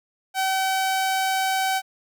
sawtooth tone, 764 Hz, G5, 45 cents flat, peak -17 dBFS, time 0.34-1.82 s, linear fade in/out 50 ms, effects none

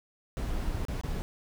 brown noise with dropouts, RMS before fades -32 dBFS, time 0.37-1.22 s, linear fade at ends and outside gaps 0 ms, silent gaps 0.851-0.884 / 1.012-1.035 s, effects none

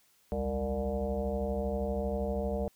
sine tone with frequency modulation, 331.3 Hz, E4, 9 cents sharp, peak -29 dBFS, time 0.32-2.68 s, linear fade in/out 0 ms, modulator 130 Hz, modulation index 2.6, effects white hiss -67 dBFS RMS until 2.75 s

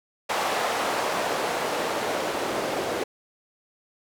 white noise with band-pass filter sweep, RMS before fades -27 dBFS, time 0.29-3.04 s, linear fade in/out 10 ms, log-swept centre 750 to 430 Hz, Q 1.2, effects none

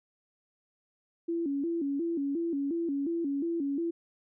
sine tone with vibrato, 307 Hz, D#4, 23 cents flat, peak -28 dBFS, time 1.28-3.91 s, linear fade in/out 10 ms, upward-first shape square, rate 2.8 Hz, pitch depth 160 cents each way, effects none

